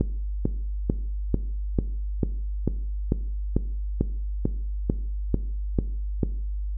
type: click train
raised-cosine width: 3 ms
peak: -8 dBFS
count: 15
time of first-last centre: 0.01-6.232 s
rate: 2.25 Hz
effects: noise-tail reverb RT60 0.6 s tail -17 dB re dry + added 50 Hz sine -26 dBFS peak until 6.77 s